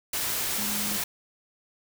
sine tone in noise, 207.7 Hz, G#3, in tune, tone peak -35 dBFS, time 0.58-0.97 s, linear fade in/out 5 ms, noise white, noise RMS -29 dBFS, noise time 0.13-1.04 s, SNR -9 dB, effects none

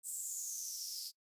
blue noise with high-pass filter sweep, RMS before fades -42 dBFS, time 0.03-1.12 s, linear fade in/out 50 ms, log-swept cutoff 8200 to 4700 Hz, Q 8.6, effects noise-tail reverb RT60 0.1 s tail -23 dB re dry + resampled to 32000 Hz

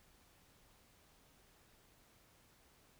silence, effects pink hiss -68 dBFS RMS until 2.99 s

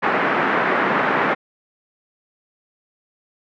white band-pass noise, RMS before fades -19 dBFS, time 0.02-1.35 s, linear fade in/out 20 ms, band 170 to 1800 Hz, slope 24 dB/octave, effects none

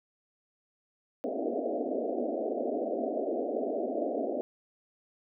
white band-pass noise, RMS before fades -32 dBFS, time 1.24-4.41 s, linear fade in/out 0 ms, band 230 to 700 Hz, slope 96 dB/octave, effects none

